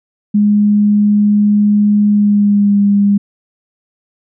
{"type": "tone with pitch glide", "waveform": "sine", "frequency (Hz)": [207.3, 202], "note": ["G#3", "G#3"], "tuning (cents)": [-3, -48], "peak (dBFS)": -7, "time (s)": [0.34, 3.18], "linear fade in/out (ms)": 10, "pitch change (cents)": -45, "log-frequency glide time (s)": [2.09, 2.81], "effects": []}